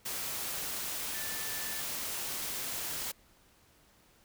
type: tone in noise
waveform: sine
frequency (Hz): 1760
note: A6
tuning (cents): 0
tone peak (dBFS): -45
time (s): 1.14-1.81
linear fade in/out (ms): 10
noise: white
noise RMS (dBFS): -37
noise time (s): 0.05-3.12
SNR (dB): -11
effects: pink hiss -64 dBFS RMS until 4.24 s